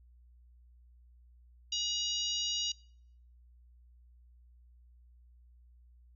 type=harmonic tone with a mistuned harmonic; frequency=950 Hz; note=A#5; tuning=33 cents sharp; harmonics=3 / 4 / 5 / 6 / 7; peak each=-35 / -37 / -39 / -41 / -42 dBFS; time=1.72-2.72 s; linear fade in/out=5 ms; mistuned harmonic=3; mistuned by=+24 cents; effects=noise-tail reverb RT60 0.7 s tail -25 dB re dry + added 60 Hz sine -57 dBFS peak until 6.15 s